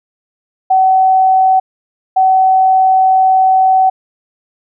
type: tone bursts at uneven times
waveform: sine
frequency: 757 Hz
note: F#5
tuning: 39 cents sharp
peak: -6 dBFS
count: 2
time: 0.7-1.6 / 2.16-3.9 s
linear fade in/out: 10 ms
effects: none